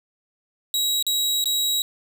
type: tone with dropouts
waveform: sawtooth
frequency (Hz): 3850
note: B7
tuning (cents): -45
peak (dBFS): -17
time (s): 0.74-1.82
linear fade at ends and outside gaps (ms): 1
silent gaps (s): 1.026-1.066 / 1.441-1.457
effects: none